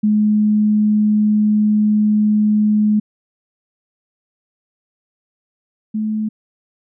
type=tone pair in turn; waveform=sine; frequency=211.5 / 215.6 Hz; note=G#3 / A3; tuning=+32 / -35 cents; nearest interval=unison; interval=33 cents; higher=second; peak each=-11 / -17 dBFS; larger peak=first; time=0.03-3 / 5.94-6.29 s; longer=first; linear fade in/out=10 ms; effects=none